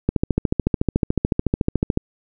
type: click train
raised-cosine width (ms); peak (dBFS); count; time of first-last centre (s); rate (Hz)
3; -4; 27; 0.09-1.974; 13.8
effects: none